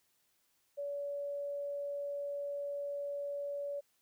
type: tone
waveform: sine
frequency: 570 Hz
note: C#5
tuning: 48 cents sharp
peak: -36 dBFS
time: 0.77-3.81 s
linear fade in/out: 20 ms
effects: white hiss -75 dBFS RMS until 4.01 s